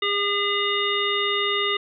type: harmonic tone with a mistuned harmonic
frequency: 405.3 Hz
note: G#4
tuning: 42 cents flat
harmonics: 1 / 3 / 5 / 7 / 9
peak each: -27 / -27 / -27 / -27 / -27 dBFS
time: 0.02-1.77 s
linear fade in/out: 5 ms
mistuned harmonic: 7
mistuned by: +17 cents
effects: none